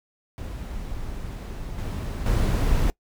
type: noise with level steps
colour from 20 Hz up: brown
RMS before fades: -33 / -29 / -21 dBFS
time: 0.38-2.9 s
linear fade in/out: 0 ms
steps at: 1.78 / 2.26 s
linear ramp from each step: 2 ms
effects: noise-tail reverb RT60 0.1 s tail -23 dB re dry